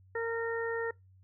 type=harmonic tone; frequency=459.7 Hz; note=A#4; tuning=24 cents flat; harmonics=1 / 2 / 3 / 4; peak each=-32 / -42 / -42 / -38 dBFS; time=0.15-0.91 s; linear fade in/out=5 ms; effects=noise-tail reverb RT60 0.2 s tail -24 dB re dry + added 94 Hz sine -57 dBFS peak until 1.23 s